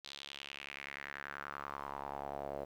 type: tone with band-pass filter sweep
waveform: sawtooth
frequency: 70.4 Hz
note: C#2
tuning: 27 cents sharp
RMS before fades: -45 dBFS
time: 0.04-2.65 s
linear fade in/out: 10 ms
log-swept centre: 4000 to 570 Hz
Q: 3.5
effects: 11-bit